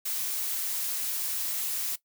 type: noise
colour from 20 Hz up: blue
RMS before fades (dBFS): -31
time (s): 0.05-1.96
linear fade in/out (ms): 10
effects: noise-tail reverb RT60 0.1 s tail -18 dB re dry